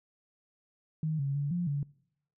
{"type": "tone with pitch steps", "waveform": "sine", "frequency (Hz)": [156.5, 138.8, 143.2, 175.3, 142.7], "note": ["D#3", "C#3", "D3", "F3", "D3"], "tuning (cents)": [10, 3, -43, 7, -49], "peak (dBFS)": -28, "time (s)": [1.03, 1.83], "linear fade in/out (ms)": 2, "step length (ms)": 160, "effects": ["noise-tail reverb RT60 0.7 s tail -23 dB re dry"]}